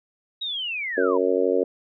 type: linear sweep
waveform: sine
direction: down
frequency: 3855 to 892 Hz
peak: -26 dBFS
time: 0.41-1.18 s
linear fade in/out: 10 ms
type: harmonic tone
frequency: 92.5 Hz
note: F#2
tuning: in tune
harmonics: 3 / 4 / 5 / 6 / 7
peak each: -27 / -24 / -22 / -25 / -33 dBFS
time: 0.97-1.64 s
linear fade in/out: 10 ms
effects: none